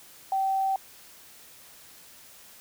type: tone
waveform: sine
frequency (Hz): 773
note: G5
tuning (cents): -24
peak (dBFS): -23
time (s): 0.32-0.76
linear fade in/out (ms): 2
effects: white hiss -51 dBFS RMS until 2.6 s